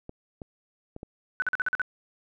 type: clicks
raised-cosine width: 2 ms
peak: -25 dBFS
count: 4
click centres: 0.094 / 0.418 / 0.964 / 1.031 s
type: tone bursts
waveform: sine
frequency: 1500 Hz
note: F#6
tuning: 23 cents sharp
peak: -23 dBFS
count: 7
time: 1.4-1.817 s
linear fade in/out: 0 ms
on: 21 ms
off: 45 ms
effects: none